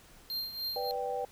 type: tone with tremolo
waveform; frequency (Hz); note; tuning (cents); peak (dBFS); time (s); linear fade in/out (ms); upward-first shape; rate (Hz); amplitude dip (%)
square; 4186; C8; 0; -32; 0.3-0.91; 0; triangle; 3.4; 75
type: chord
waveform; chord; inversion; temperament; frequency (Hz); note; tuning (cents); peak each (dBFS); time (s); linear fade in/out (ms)
sine; G major; first; equal; 493.9 / 587.3 / 784; B4 / D5 / G5; 0 / 0 / 0; -35 / -39 / -35; 0.76-1.25; 2
effects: pink hiss -57 dBFS RMS until 1.31 s